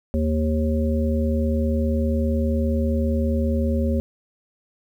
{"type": "harmonic tone with a mistuned harmonic", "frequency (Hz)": 77.5, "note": "D#2", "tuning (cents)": -6, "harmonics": [1, 3, 5, 7], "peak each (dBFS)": [-21, -23, -31, -28], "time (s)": [0.14, 4], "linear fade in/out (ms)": 0, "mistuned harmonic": 5, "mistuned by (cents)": 23, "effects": ["9-bit"]}